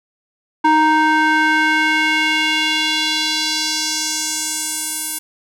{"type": "tone with band-pass filter sweep", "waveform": "square", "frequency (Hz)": 311.1, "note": "D#4", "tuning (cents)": 0, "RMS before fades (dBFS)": -17, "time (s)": [0.64, 5.19], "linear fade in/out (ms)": 10, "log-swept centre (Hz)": [1000, 11000], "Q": 1.9, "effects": []}